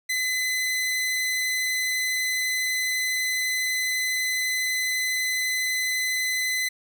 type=tone; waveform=sawtooth; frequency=2022 Hz; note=B6; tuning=40 cents sharp; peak=-20 dBFS; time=0.09-6.69 s; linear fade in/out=10 ms; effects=none